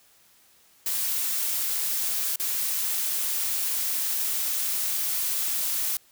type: noise with dropouts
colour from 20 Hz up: blue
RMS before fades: -27 dBFS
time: 0.86-5.97 s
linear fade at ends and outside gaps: 2 ms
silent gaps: 2.359-2.398 s
effects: white hiss -59 dBFS RMS until 6.11 s